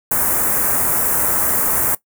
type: band-stop noise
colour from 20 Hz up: white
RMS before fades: -17 dBFS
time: 0.11-1.95 s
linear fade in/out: 5 ms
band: 1700 to 8400 Hz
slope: 24 dB/octave
effects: noise-tail reverb RT60 0.1 s tail -18 dB re dry

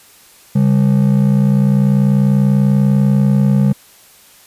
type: ring-modulated tone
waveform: triangle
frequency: 169.3 Hz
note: E3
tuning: 46 cents sharp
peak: -4 dBFS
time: 0.55-3.73 s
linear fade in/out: 10 ms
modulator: 30.1 Hz
effects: white hiss -45 dBFS RMS until 4.46 s + resampled to 32000 Hz

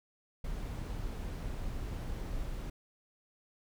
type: noise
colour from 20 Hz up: brown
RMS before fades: -38 dBFS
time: 0.44-2.7 s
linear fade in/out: 5 ms
effects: none

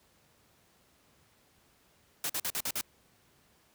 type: noise bursts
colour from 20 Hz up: white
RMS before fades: -33 dBFS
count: 6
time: 2.24-2.811 s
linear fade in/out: 2 ms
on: 56 ms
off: 47 ms
effects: pink hiss -66 dBFS RMS until 3.74 s + high-pass 60 Hz 12 dB/octave

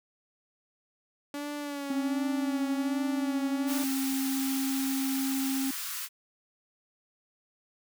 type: tone with vibrato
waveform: sawtooth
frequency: 285.9 Hz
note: D4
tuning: 46 cents flat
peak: -30 dBFS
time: 1.34-3.84 s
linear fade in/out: 2 ms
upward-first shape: sine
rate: 1.3 Hz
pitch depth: 40 cents each way
type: tone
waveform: triangle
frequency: 268.5 Hz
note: C4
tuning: 45 cents sharp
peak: -26 dBFS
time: 1.9-5.71 s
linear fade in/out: 5 ms
type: high-pass noise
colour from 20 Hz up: white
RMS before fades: -36 dBFS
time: 3.66-6.09 s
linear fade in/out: 50 ms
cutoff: 1000 Hz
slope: 48 dB/octave
effects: none

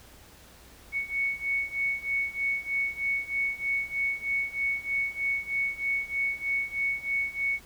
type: beating tone pair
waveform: sine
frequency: 2217 / 2220.2 Hz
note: C#7 / C#7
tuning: 0 / +2 cents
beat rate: 3.2 Hz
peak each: -31 / -29 dBFS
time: 0.92-7.6 s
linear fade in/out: 50 ms
effects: added 60 Hz sine -57 dBFS peak until 7.65 s + pink hiss -53 dBFS RMS until 7.65 s

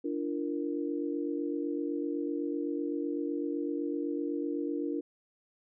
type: chord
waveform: sine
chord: Bb major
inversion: first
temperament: equal with one note detuned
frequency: 293.7 / 341.6 / 466.2 Hz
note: D4 / F4 / Bb4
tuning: 0 / -38 / 0 cents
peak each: -33 / -35 / -38 dBFS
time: 0.04-5.01 s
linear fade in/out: 10 ms
effects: none

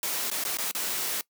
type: noise with dropouts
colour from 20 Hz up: white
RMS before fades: -30 dBFS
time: 0.03-1.21 s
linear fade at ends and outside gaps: 1 ms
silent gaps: 0.301-0.314 / 0.438-0.45 / 0.571-0.585 / 0.713-0.749 s
effects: noise-tail reverb RT60 0.1 s tail -21 dB re dry + high-pass 200 Hz 12 dB/octave

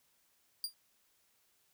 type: tone with exponential decay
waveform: sawtooth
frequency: 4783 Hz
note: D8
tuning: 31 cents sharp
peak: -28 dBFS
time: 0.64-0.74 s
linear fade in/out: 1 ms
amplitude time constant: 21 ms
effects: white hiss -73 dBFS RMS until 1.73 s

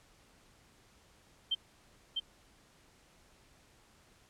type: tone with echo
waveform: sine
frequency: 3136 Hz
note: G7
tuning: in tune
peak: -28 dBFS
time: 1.51-1.55 s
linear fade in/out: 10 ms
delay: 650 ms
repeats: 1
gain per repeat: -3 dB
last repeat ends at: 2.2 s
effects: pink hiss -64 dBFS RMS until 4.29 s + low-pass 10000 Hz 12 dB/octave

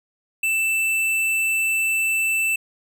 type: tone with tanh clipping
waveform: sine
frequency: 2655 Hz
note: E7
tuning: 12 cents sharp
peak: -20 dBFS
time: 0.43-2.56 s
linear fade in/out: 5 ms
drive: 16 dB
effects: none

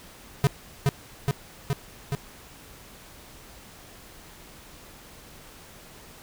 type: tone with echo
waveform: square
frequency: 139.9 Hz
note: C#3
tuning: 16 cents sharp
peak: -17 dBFS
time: 0.44-0.47 s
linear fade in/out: 0 ms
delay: 420 ms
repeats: 4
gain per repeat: -2 dB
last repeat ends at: 2.15 s
effects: pink hiss -48 dBFS RMS until 6.22 s

